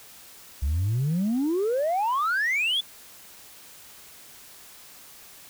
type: exponential sweep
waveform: sine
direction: up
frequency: 65.1 to 3520 Hz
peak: -20 dBFS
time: 0.62-2.81 s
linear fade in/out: 10 ms
effects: tanh soft clip ceiling -20 dBFS + white hiss -48 dBFS RMS until 5.49 s